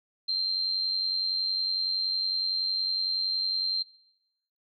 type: tone with amplitude modulation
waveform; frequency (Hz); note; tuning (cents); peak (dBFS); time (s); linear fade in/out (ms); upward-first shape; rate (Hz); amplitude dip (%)
sine; 4152; C8; -14; -23; 0.28-3.83; 10; sine; 90.8; 50
effects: noise-tail reverb RT60 0.9 s tail -22 dB re dry